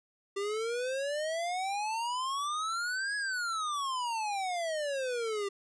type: exponential two-way sweep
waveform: square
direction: up then down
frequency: 392 to 1684 to 392 Hz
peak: -32 dBFS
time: 0.36-5.49 s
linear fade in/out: 10 ms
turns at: 3.16 s
effects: resampled to 22050 Hz